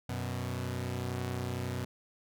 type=tone pair together; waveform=sawtooth; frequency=92.9 / 124.01 Hz; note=F#2 / B2; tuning=+7 / +8 cents; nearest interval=perfect fourth; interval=501 cents; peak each=-33 / -32 dBFS; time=0.09-1.85 s; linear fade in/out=5 ms; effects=none